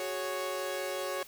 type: chord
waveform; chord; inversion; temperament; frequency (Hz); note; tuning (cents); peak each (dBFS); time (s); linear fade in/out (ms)
sawtooth; F# suspended second; none; equal; 370 / 415.3 / 554.4; F#4 / G#4 / C#5; 0 / 0 / 0; -35 / -37 / -31; 0-1.23; 2
effects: white hiss -52 dBFS RMS until 1.27 s